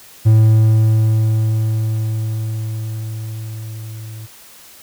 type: tone with level ramp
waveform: triangle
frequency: 110 Hz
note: A2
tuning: in tune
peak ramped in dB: -4 to -27 dBFS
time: 0.25-4.27 s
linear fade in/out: 20 ms
effects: white hiss -42 dBFS RMS until 4.82 s